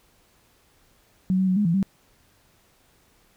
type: tone with pitch steps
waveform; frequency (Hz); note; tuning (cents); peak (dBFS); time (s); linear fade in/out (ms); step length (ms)
sine; 186.3 / 188.8 / 185 / 207.6 / 167.7 / 194.2; F#3 / F#3 / F#3 / G#3 / E3 / G3; +12 / +35 / 0 / 0 / +30 / -16; -18; 1.3-1.828; 0; 88
effects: pink hiss -61 dBFS RMS until 3.36 s